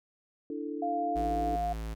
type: chord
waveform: sine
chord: D suspended second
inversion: none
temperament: just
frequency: 293.7 / 330.4 / 440.5 Hz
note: D4 / E4 / A4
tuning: 0 / +4 / +2 cents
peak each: -36 / -39 / -39 dBFS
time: 0.5-1.56 s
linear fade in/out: 2 ms
type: tone with pitch glide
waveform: sine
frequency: 698.5 to 705 Hz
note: F5 to F5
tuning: 0 to +16 cents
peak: -29 dBFS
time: 0.82-1.73 s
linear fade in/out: 5 ms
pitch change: +16 cents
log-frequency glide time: 0.98-1.6 s
type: tone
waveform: square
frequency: 55.1 Hz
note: A1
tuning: 3 cents sharp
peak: -35 dBFS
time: 1.15-1.95 s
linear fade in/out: 20 ms
effects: none